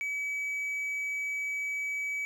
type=tone; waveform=triangle; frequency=2283 Hz; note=D7; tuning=50 cents flat; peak=-29 dBFS; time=0.01-2.25 s; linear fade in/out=0 ms; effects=none